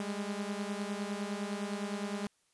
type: beating tone pair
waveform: sawtooth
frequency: 200.3 / 210.1 Hz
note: G3 / G#3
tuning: +38 / +20 cents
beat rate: 9.8 Hz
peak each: -33 / -35 dBFS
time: 0-2.27 s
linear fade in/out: 2 ms
effects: white hiss -73 dBFS RMS until 2.53 s + resampled to 24000 Hz

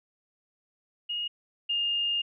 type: tone pair in turn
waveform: sine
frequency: 2866 / 2825 Hz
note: F7 / F7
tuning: +44 / +19 cents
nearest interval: unison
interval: 25 cents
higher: first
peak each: -29 / -25 dBFS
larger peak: second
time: 1.09-1.28 / 1.69-2.22 s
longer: second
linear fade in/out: 10 ms
effects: none

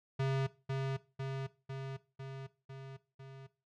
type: tone with echo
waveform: square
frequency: 134.8 Hz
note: C#3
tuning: 48 cents flat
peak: -31 dBFS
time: 0.19-0.47 s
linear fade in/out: 10 ms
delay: 500 ms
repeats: 6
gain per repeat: -3 dB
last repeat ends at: 3.47 s
effects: noise-tail reverb RT60 0.3 s tail -17 dB re dry + low-pass 4000 Hz 12 dB/octave

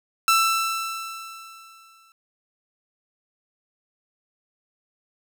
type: tone with exponential decay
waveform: sawtooth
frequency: 1332 Hz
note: E6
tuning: 18 cents sharp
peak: -11 dBFS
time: 0.28-2.12 s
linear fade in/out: 1 ms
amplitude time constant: 400 ms
effects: none

